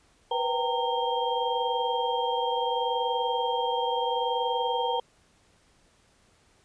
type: tone cluster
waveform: sine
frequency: 487.3 / 508 / 775 / 921 / 3203 Hz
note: B4 / B4 / G5 / A#5 / G7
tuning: -23 / +49 / -20 / -21 / +37 cents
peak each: -30 / -36 / -32 / -28 / -35 dBFS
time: 0.31-5 s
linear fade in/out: 5 ms
effects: pink hiss -63 dBFS RMS until 6.64 s + resampled to 22050 Hz